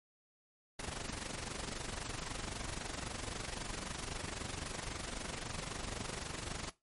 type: noise with amplitude modulation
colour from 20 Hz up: pink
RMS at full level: -39 dBFS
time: 0.79-6.7 s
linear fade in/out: 5 ms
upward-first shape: sine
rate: 23.8 Hz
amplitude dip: 70%
effects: noise-tail reverb RT60 0.2 s tail -17 dB re dry + MP3 48 kbps